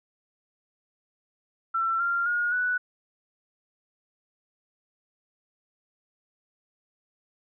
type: tone with pitch steps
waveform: sine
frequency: 1344 / 1388.2 / 1433.8 / 1481 Hz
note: E6 / F6 / F6 / F#6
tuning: +33 / -11 / +45 / +1 cents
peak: -23 dBFS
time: 1.74-2.78 s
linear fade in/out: 10 ms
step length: 260 ms
effects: none